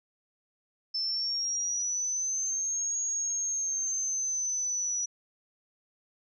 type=linear two-way sweep; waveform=sine; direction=up then down; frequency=5274 to 6645 to 5850 Hz; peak=-28 dBFS; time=0.94-5.06 s; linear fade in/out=10 ms; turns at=3 s; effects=none